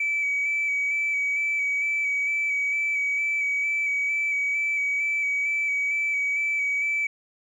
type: tone with vibrato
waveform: sine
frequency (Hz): 2292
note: D7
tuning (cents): -43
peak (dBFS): -21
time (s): 0-7.07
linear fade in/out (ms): 5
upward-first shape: square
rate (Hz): 2.2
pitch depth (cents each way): 17
effects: tanh soft clip ceiling -19 dBFS + 10-bit